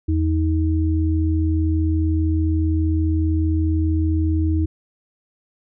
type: tone pair together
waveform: sine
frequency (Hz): 82.41 / 315.8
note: E2 / D#4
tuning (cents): 0 / +26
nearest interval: octave + major seventh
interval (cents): 2326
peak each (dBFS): -17 / -22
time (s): 0.08-4.66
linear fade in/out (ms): 10
effects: none